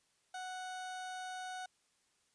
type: tone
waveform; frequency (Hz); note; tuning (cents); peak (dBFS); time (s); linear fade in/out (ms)
30% pulse; 740; F#5; 0; -39; 0.34-1.66; 5
effects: white hiss -75 dBFS RMS until 2.34 s + resampled to 22050 Hz